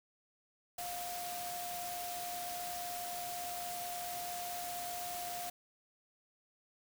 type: tone in noise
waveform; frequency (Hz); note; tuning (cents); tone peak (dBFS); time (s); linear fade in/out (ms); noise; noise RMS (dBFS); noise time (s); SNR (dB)
sine; 707; F5; +21; -41; 0.78-5.5; 5; white; -44; 0.78-5.5; 0
effects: none